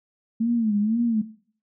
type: tone with vibrato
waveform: sine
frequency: 220.7 Hz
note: A3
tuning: 5 cents sharp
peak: -19 dBFS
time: 0.4-1.22 s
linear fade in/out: 10 ms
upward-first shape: sine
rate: 2 Hz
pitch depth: 130 cents each way
effects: noise-tail reverb RT60 0.5 s tail -17 dB re dry